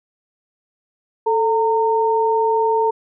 sine tone pair together, 441 / 916.3 Hz, A4 / A#5, +4 / -30 cents, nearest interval octave + minor second, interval 1266 cents, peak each -17 dBFS, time 1.26-2.91 s, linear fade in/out 10 ms, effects none

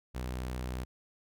sawtooth tone, 62.7 Hz, B1, 27 cents sharp, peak -31 dBFS, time 0.14-0.85 s, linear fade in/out 20 ms, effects none

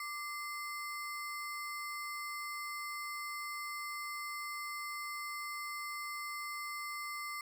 square ring-modulated tone, 1625 Hz, G#6, 38 cents flat, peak -37 dBFS, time 0-7.41 s, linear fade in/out 2 ms, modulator 446 Hz, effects none

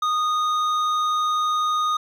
sine tone with hard clipping, 1236 Hz, D#6, 12 cents flat, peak -21 dBFS, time 0.02-1.97 s, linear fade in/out 5 ms, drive 8 dB, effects none

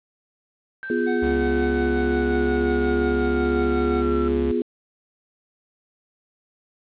sine linear sweep, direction down, 1568 to 1345 Hz, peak -30 dBFS, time 0.83-4.28 s, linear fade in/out 0 ms
sine chord, F diminished, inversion second, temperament equal, 246.9 / 349.2 / 415.3 Hz, Cb4 / F4 / Ab4, 0 / 0 / 0 cents, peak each -24 dBFS, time 0.9-4.62 s, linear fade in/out 2 ms
square tone with tremolo, 740 Hz, F#5, in tune, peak -31 dBFS, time 1.06-4.03 s, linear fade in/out 20 ms, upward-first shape triangle, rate 5.6 Hz, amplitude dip 60%
45% pulse tone with pitch glide, 69.1 to 70.06 Hz, C#2 to C#2, -5 to +19 cents, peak -26 dBFS, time 1.22-4.52 s, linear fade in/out 10 ms, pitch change +24 cents, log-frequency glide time 2.64-4.23 s
effects resampled to 8000 Hz + 8-bit

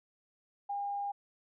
sine tone, 807 Hz, G#5, 50 cents flat, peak -33 dBFS, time 0.69-1.12 s, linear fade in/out 10 ms, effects none

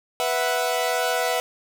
sawtooth chord, B suspended fourth, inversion none, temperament equal, 493.9 / 659.3 / 740 Hz, B4 / E5 / F#5, 0 / 0 / 0 cents, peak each -22 dBFS, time 0.2-1.4 s, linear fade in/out 0 ms, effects none

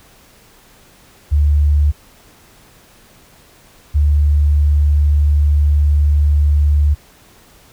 sine tone pair in turn, 73.42 / 73.42 Hz, D2 / D2, 0 / 0 cents, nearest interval unison, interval 0 cents, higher neither, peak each -9 dBFS, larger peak neither, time 1.31-1.92 / 3.94-6.95 s, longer second, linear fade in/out 20 ms, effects pink hiss -47 dBFS RMS until 7.72 s

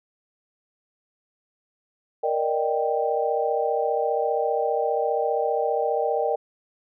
sine chord, Eb major seventh, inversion second, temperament equal, 466.2 / 587.3 / 622.3 / 784 Hz, Bb4 / D5 / Eb5 / G5, 0 / 0 / 0 / 0 cents, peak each -25 / -28 / -28 / -26 dBFS, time 2.23-6.36 s, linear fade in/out 10 ms, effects none

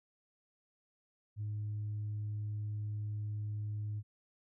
sine tone, 105.2 Hz, G#2, 23 cents sharp, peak -34 dBFS, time 1.36-4.03 s, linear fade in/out 50 ms, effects tanh soft clip ceiling -33 dBFS

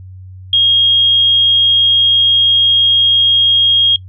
sine tone, 3257 Hz, G#7, 34 cents flat, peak -7 dBFS, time 0.53-3.96 s, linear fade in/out 2 ms, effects noise-tail reverb RT60 0.1 s tail -22 dB re dry + added 93 Hz sine -30 dBFS peak until 4.08 s

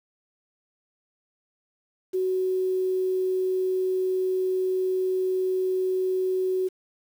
sine tone, 372.8 Hz, F#4, 13 cents sharp, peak -22 dBFS, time 2.13-6.69 s, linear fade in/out 20 ms, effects 8-bit

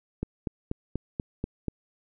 click train, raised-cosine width 3 ms, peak -16 dBFS, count 7, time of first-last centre 0.23-1.683 s, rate 4.13 Hz, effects none

